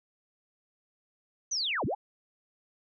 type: linear two-way sweep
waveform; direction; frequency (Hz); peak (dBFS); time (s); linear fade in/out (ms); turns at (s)
sine; down then up; 6272 to 77.78 to 899; -28; 1.51-1.95; 10; 1.85
effects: none